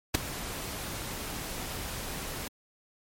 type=noise with ADSR envelope; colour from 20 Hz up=pink; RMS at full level=-20 dBFS; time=0.14-2.48 s; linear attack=9 ms; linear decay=10 ms; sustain=-17 dB; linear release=4 ms; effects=MP3 64 kbps